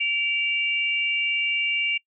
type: tone pair together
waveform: sine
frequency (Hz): 2314 / 2790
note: D7 / F7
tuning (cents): -26 / -2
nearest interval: minor third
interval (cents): 324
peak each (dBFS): -24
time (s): 0-1.98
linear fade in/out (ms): 10
effects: noise-tail reverb RT60 0.1 s tail -25 dB re dry